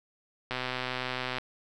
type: click train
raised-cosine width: 0.3 ms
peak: -16 dBFS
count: 112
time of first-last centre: 0.51-1.384 s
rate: 127 Hz
effects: none